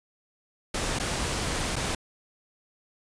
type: noise with dropouts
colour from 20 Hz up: pink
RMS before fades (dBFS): -29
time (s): 0.74-1.95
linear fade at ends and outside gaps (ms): 5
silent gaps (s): 0.989-0.997 / 1.758-1.763
effects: resampled to 22050 Hz